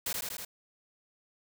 white noise with echo, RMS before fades -33 dBFS, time 0.06-0.13 s, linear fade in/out 5 ms, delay 80 ms, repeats 4, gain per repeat -2 dB, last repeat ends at 0.45 s, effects none

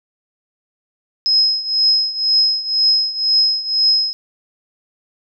sine tone with tremolo, 5120 Hz, D#8, 49 cents sharp, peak -9 dBFS, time 1.26-4.13 s, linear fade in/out 0 ms, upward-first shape triangle, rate 2 Hz, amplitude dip 85%, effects none

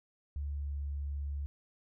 sine tone with pitch glide, 71.8 to 71.18 Hz, D2 to C#2, -39 to +46 cents, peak -34 dBFS, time 0.36-1.46 s, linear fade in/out 0 ms, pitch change -15 cents, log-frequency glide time 0.52-0.73 s, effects none

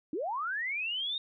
sine linear sweep, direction up, 271.8 to 3729 Hz, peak -31 dBFS, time 0.13-1.18 s, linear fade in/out 2 ms, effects none

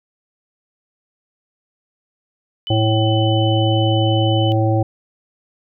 sine tone, 3001 Hz, F#7, 24 cents sharp, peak -24 dBFS, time 2.67-4.52 s, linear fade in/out 0 ms
harmonic tone, 110 Hz, A2, in tune, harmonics 1 / 3 / 5 / 7, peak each -15 / -20 / -22 / -23 dBFS, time 2.7-4.83 s, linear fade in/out 5 ms
effects none

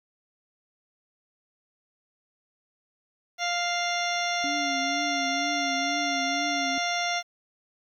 harmonic tone, 698.5 Hz, F5, in tune, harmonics 1 / 2 / 3 / 4 / 5 / 6 / 8 / 9, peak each -29 / -34 / -31 / -37 / -35 / -39 / -35 / -41 dBFS, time 3.38-7.23 s, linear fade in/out 50 ms
sine tone with vibrato, 280 Hz, C#4, 18 cents sharp, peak -32 dBFS, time 4.44-6.78 s, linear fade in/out 0 ms, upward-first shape triangle, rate 2.1 Hz, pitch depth 85 cents each way
effects 10-bit

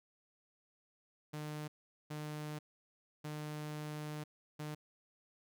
sawtooth tone bursts at uneven times, 151.1 Hz, D3, 50 cents sharp, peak -37 dBFS, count 4, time 1.33-1.68 / 2.1-2.59 / 3.24-4.24 / 4.59-4.75 s, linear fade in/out 10 ms, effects none

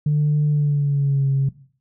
sine tone with pitch glide, 149 to 136.63 Hz, D3 to C#3, +25 to -25 cents, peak -14 dBFS, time 0.06-1.49 s, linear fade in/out 5 ms, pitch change -150 cents, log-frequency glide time 0.48-1.28 s, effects noise-tail reverb RT60 0.5 s tail -18 dB re dry + tanh soft clip ceiling -12 dBFS

